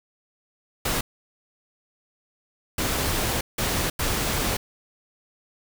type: noise bursts at uneven times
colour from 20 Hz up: pink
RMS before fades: -25 dBFS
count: 4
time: 0.85-1.01 / 2.78-3.41 / 3.58-3.9 / 3.99-4.57 s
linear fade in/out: 5 ms
effects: none